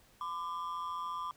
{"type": "ring-modulated tone", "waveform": "triangle", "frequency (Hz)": 1100, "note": "C#6", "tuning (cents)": -14, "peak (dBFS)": -31, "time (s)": [0.21, 1.31], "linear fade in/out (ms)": 0, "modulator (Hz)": 87.2, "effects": ["pink hiss -64 dBFS RMS until 1.36 s"]}